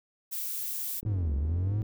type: noise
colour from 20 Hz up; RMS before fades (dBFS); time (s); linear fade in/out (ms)
violet; -34; 0.31-1.01; 20
type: click train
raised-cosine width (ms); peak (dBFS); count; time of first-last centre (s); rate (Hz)
3; -30; 37; 1.03-1.828; 45.1
type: linear two-way sweep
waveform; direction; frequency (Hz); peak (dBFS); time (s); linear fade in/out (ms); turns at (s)
triangle; down then up; 110.2 to 67.3 to 110.2; -24; 1.06-1.82; 0; 1.35
effects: none